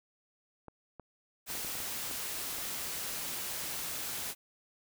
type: clicks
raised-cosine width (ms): 1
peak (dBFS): -32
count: 9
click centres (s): 0.683 / 0.997 / 1.503 / 1.553 / 1.648 / 1.753 / 1.803 / 2.112 / 2.584
type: noise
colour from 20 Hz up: white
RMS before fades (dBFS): -38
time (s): 1.46-4.35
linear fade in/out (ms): 50
effects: none